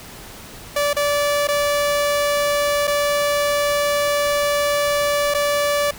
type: tone with dropouts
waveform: sawtooth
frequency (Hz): 580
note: D5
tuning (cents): -22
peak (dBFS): -13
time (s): 0.76-5.91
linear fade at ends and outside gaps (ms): 5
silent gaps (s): 0.932-0.965 / 1.473-1.485 / 2.872-2.876 / 5.34-5.346
effects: pink hiss -38 dBFS RMS until 5.98 s